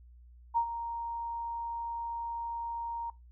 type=tone with ADSR envelope; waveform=sine; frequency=932.3 Hz; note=A#5; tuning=in tune; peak=-23 dBFS; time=0.54-3.1 s; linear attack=29 ms; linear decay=82 ms; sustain=-11 dB; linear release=3 ms; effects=noise-tail reverb RT60 0.2 s tail -20 dB re dry + added 60 Hz sine -52 dBFS peak until 3.31 s